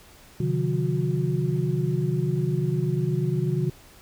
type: tone cluster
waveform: sine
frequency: 132 / 152.1 / 180.5 / 363 Hz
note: C3 / D#3 / F#3 / F#4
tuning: +16 / -39 / -43 / -33 cents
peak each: -26 / -25 / -30 / -30 dBFS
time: 0.4-3.7 s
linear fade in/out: 5 ms
effects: pink hiss -51 dBFS RMS until 4.01 s